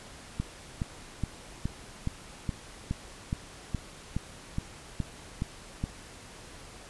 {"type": "click train", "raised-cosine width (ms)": 5, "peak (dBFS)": -17, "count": 14, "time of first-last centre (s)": [0.4, 5.839], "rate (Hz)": 2.39, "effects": ["pink hiss -48 dBFS RMS until 6.89 s", "resampled to 24000 Hz"]}